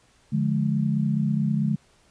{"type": "chord", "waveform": "sine", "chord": "D diminished", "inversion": "none", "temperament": "just", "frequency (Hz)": [146.83, 176.2, 211.4], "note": ["D3", "F3", "Ab3"], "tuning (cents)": [0, 16, 31], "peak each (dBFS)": [-24, -28, -24], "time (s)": [0.32, 1.76], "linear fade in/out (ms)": 10, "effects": ["pink hiss -60 dBFS RMS until 2.1 s", "resampled to 22050 Hz"]}